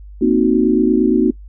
sine chord, C half-diminished seventh, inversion third, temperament equal, 233.1 / 261.6 / 311.1 / 370 Hz, Bb3 / C4 / Eb4 / Gb4, 0 / 0 / 0 / 0 cents, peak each -16 dBFS, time 0.21-1.31 s, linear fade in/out 10 ms, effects noise-tail reverb RT60 0.1 s tail -22 dB re dry + added 50 Hz sine -33 dBFS peak until 1.48 s

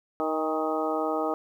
harmonic tone with a mistuned harmonic, 156.7 Hz, D#3, 13 cents sharp, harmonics 2 / 3 / 4 / 5 / 6 / 7 / 8, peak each -31 / -31 / -31 / -32 / -39 / -39 / -33 dBFS, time 0.2-1.34 s, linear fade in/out 0 ms, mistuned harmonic 5, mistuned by +38 cents, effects 10-bit

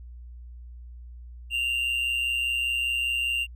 triangle tone with amplitude modulation, 2780 Hz, F7, 9 cents flat, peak -20 dBFS, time 1.5-3.47 s, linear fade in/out 50 ms, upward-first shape sine, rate 125 Hz, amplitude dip 55%, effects added 60 Hz sine -40 dBFS peak until 3.55 s

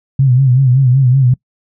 sine tone with vibrato, 130 Hz, C3, 11 cents flat, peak -6 dBFS, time 0.19-1.34 s, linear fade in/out 5 ms, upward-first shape sine, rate 5.3 Hz, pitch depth 99 cents each way, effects noise-tail reverb RT60 0.1 s tail -24 dB re dry

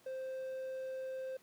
triangle tone, 523.3 Hz, C5, in tune, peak -37 dBFS, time 0.06-1.37 s, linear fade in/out 5 ms, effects pink hiss -66 dBFS RMS until 1.42 s + high-pass 150 Hz 12 dB/octave

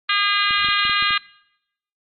harmonic tone, 406.5 Hz, G#4, 37 cents flat, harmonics 3 / 4 / 5 / 6 / 7 / 8 / 9 / 10, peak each -22 / -23 / -24 / -25 / -25 / -26 / -27 / -27 dBFS, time 0.09-1.18 s, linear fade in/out 5 ms
clicks, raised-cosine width 3 ms, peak -25 dBFS, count 7, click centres 0.508 / 0.646 / 0.687 / 0.852 / 0.896 / 1.025 / 1.107 s
brown noise with exponential decay, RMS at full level -38 dBFS, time 0.58-0.9 s, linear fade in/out 2 ms, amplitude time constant 68 ms
effects noise-tail reverb RT60 0.8 s tail -22 dB re dry + MP3 32 kbps

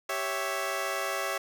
15% pulse chord, C# diminished, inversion second, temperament equal, 392 / 554.4 / 659.3 Hz, G4 / C#5 / E5, 0 / 0 / 0 cents, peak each -30 / -27 / -27 dBFS, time 0.09-1.38 s, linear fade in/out 5 ms, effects none

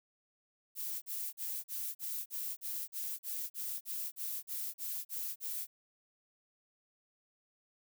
violet noise bursts, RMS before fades -39 dBFS, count 16, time 0.75-5.67 s, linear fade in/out 50 ms, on 270 ms, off 40 ms, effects none

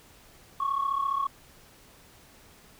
sine tone pair together, 1095.3 / 1130 Hz, C#6 / C#6, -21 / +33 cents, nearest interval minor second, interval 54 cents, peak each -26 / -29 dBFS, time 0.6-1.27 s, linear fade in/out 5 ms, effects tanh soft clip ceiling -20 dBFS + pink hiss -55 dBFS RMS until 2.79 s

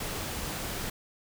pink noise, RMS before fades -35 dBFS, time 0-0.9 s, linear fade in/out 5 ms, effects none

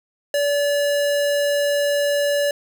square tone, 575 Hz, D5, 37 cents flat, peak -18 dBFS, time 0.34-2.51 s, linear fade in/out 2 ms, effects none

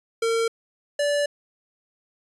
square tone pair in turn, 456.4 / 580 Hz, A#4 / D5, -37 / -22 cents, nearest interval major third, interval 415 cents, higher second, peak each -21 dBFS, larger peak neither, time 0.22-0.48 / 0.99-1.26 s, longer second, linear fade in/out 5 ms, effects resampled to 24000 Hz

